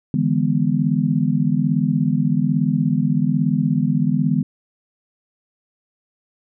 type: chord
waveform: sine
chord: E dominant seventh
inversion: third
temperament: just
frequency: 148.33 / 164.81 / 206 / 247.2 Hz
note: D3 / E3 / G#3 / B3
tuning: +18 / 0 / -14 / +2 cents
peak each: -21 dBFS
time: 0.14-4.43 s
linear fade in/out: 2 ms
effects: none